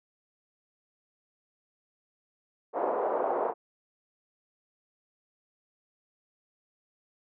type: band-pass noise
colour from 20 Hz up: pink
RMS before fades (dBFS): -29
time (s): 2.73-3.54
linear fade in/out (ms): 50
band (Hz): 430 to 920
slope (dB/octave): 24
effects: none